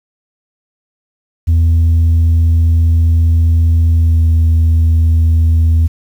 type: tone with pitch glide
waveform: sine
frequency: 82.5 to 81.46 Hz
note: E2 to E2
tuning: +2 to -20 cents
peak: -4 dBFS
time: 1.47-5.88 s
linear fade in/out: 20 ms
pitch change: -22 cents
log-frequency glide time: 3.92-4.29 s
effects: tanh soft clip ceiling -6 dBFS + 7-bit